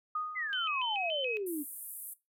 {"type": "tone with exponential decay", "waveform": "sine", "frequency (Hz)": 1239, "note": "D#6", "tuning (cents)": -8, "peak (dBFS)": -30, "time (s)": [0.15, 0.84], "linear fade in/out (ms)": 5, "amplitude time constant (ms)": 150}
{"type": "exponential sweep", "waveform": "sine", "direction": "down", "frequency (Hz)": [2093, 279.6], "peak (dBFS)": -33, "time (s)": [0.35, 1.64], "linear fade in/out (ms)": 20}
{"type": "tone with vibrato", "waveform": "sine", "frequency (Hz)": 2794, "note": "F7", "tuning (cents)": 0, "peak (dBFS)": -33, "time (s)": [0.53, 1.37], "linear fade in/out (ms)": 0, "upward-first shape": "square", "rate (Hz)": 3.5, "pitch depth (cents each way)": 160}
{"type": "band-pass noise", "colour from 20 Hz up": "white", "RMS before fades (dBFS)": -44, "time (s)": [1.46, 2.14], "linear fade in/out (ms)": 10, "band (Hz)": [9400, 14000], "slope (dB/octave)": 48}
{"effects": ["noise-tail reverb RT60 0.2 s tail -17 dB re dry"]}